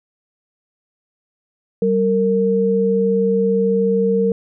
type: tone pair together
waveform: sine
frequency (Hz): 192.68 / 459.3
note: G3 / A#4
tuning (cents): -30 / -26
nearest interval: octave + minor third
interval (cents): 1504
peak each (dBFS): -18 / -15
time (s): 1.82-4.32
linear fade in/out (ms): 2
effects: none